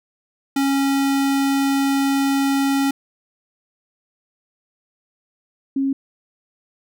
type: tone pair in turn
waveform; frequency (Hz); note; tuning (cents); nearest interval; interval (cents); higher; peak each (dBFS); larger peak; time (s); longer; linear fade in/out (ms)
square / sine; 275.1 / 271.9; C#4 / C#4; -13 / -33; unison; 20; first; -17; neither; 0.56-2.91 / 5.76-5.93; first; 5
effects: none